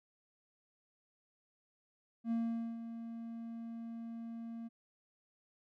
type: tone with ADSR envelope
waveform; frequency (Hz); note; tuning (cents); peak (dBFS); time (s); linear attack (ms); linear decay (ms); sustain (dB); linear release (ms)
triangle; 230; A#3; -23; -29; 2.24-4.69; 72; 460; -11; 23
effects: none